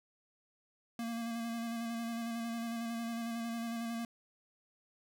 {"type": "tone with vibrato", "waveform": "square", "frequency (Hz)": 231.3, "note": "A#3", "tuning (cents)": -13, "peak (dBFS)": -37, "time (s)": [0.99, 4.05], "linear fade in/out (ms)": 2, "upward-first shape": "square", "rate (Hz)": 11, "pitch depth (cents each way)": 19, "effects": []}